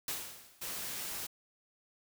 white noise with exponential decay, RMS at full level -35 dBFS, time 0.08-0.77 s, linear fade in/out 2 ms, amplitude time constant 150 ms
white noise, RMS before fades -40 dBFS, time 0.61-1.27 s, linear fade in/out 10 ms
effects none

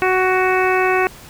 harmonic tone, 371.9 Hz, F#4, 9 cents sharp, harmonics 1 / 2 / 3 / 4 / 5 / 6 / 7, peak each -17 / -20 / -22 / -23 / -24 / -25 / -25 dBFS, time 0.02-1.07 s, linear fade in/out 0 ms, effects pink hiss -40 dBFS RMS until 1.29 s

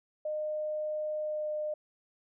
sine tone with pitch glide, 611 to 606.8 Hz, D#5 to D#5, -32 to -44 cents, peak -31 dBFS, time 0.25-1.74 s, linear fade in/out 5 ms, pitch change -12 cents, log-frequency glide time 1.21-1.52 s, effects none

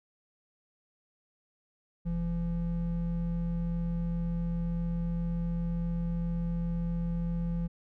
triangle tone pair together, 42.39 / 170 Hz, E1 / F3, +49 / -46 cents, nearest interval 2 octaves, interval 2405 cents, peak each -32 / -28 dBFS, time 2.05-7.68 s, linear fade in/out 20 ms, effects none

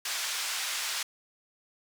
white band-pass noise, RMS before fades -33 dBFS, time 0.05-1.03 s, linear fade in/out 5 ms, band 1100 to 6700 Hz, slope 12 dB/octave, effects none

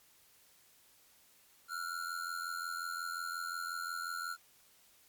square ring-modulated tone, 1398 Hz, F6, 1 cent sharp, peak -35 dBFS, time 1.68-4.37 s, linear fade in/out 50 ms, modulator 42.8 Hz, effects white hiss -65 dBFS RMS until 5.08 s + MP3 96 kbps

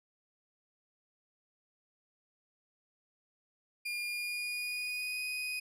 35% pulse tone with pitch glide, 2415 to 2493 Hz, D7 to D#7, +48 to +3 cents, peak -33 dBFS, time 3.85-5.6 s, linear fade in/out 10 ms, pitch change +55 cents, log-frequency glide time 4.04-5.22 s, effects resampled to 32000 Hz

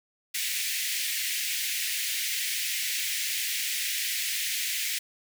pink high-pass noise, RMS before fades -30 dBFS, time 0.34-4.99 s, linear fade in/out 10 ms, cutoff 1900 Hz, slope 48 dB/octave, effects none

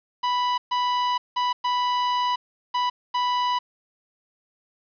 45% pulse tone bursts at uneven times, 987 Hz, B5, 1 cent flat, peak -21 dBFS, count 6, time 0.23-0.58 / 0.71-1.18 / 1.36-1.53 / 1.64-2.36 / 2.74-2.9 / 3.14-3.59 s, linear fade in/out 10 ms, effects resampled to 11025 Hz + 8-bit

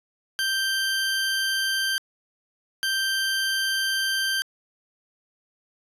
20% pulse tone pair in turn, 1568 / 1568 Hz, G6 / G6, 0 / 0 cents, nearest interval unison, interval 0 cents, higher neither, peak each -18 dBFS, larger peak neither, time 0.39-1.98 / 2.83-4.42 s, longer neither, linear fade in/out 0 ms, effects resampled to 32000 Hz

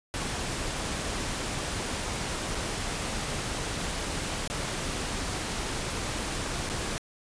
pink noise with dropouts, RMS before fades -32 dBFS, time 0.14-6.98 s, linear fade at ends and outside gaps 0 ms, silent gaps 2.548-2.552 / 4.476-4.5 / 6.691-6.698 s, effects resampled to 22050 Hz

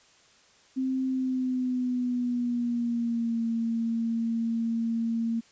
sine tone with pitch glide, 261.6 to 229.1 Hz, C4 to A#3, 0 to -30 cents, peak -25 dBFS, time 0.76-5.41 s, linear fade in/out 20 ms, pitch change -230 cents, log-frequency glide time 1.06-3.43 s, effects white hiss -59 dBFS RMS until 5.51 s + resampled to 16000 Hz

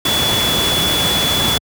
sine tone in noise, 3420 Hz, A7, 50 cents flat, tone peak -16 dBFS, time 0.05-1.58 s, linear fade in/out 5 ms, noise pink, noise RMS -18 dBFS, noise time 0.05-1.58 s, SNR -1 dB, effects high-pass 80 Hz 12 dB/octave

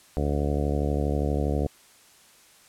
harmonic tone, 72.4 Hz, D2, 24 cents flat, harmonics 1 / 2 / 3 / 4 / 5 / 6 / 7 / 8 / 9 / 10, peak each -26 / -30 / -33 / -32 / -37 / -33 / -34 / -37 / -40 / -39 dBFS, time 0.17-1.67 s, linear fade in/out 0 ms, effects white hiss -55 dBFS RMS until 2.68 s + low-pass 11000 Hz 12 dB/octave

